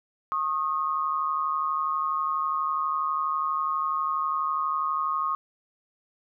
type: tone pair together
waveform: sine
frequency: 1086.8 / 1239 Hz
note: C#6 / D#6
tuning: -35 / -8 cents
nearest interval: major second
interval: 227 cents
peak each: -27 dBFS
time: 0.32-5.35 s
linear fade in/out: 0 ms
effects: none